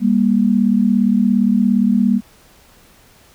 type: tone pair together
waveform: sine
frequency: 200 / 237.3 Hz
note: G3 / A#3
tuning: +35 / +31 cents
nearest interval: minor third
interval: 296 cents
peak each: -14 dBFS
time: 0-2.21 s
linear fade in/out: 50 ms
effects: pink hiss -49 dBFS RMS until 3.34 s